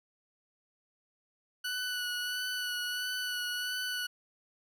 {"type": "tone with vibrato", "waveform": "20% pulse", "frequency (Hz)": 1480, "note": "F#6", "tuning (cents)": 0, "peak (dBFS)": -28, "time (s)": [1.64, 4.07], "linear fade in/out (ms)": 10, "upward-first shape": "sine", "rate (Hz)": 1.5, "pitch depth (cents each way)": 20, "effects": []}